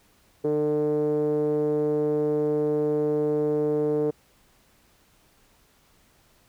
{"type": "tone with low-pass filter", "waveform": "5% pulse", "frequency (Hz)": 150, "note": "D3", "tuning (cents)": 37, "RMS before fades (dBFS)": -24, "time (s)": [0.44, 4.11], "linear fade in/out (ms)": 10, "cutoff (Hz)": 410, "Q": 7.8, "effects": ["pink hiss -61 dBFS RMS until 6.48 s"]}